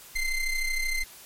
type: ring-modulated tone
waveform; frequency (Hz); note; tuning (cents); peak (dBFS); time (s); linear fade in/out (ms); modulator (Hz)
square; 1046.5; C6; 0; -23; 0.15-1.04; 10; 1030
effects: white hiss -48 dBFS RMS until 1.25 s + MP3 64 kbps